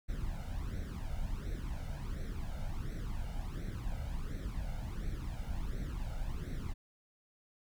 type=noise with flanger; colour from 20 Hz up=brown; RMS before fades=-38 dBFS; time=0.08-6.74 s; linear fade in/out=20 ms; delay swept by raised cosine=0.5 to 1.4 ms; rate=1.4 Hz; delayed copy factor=+0.75; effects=none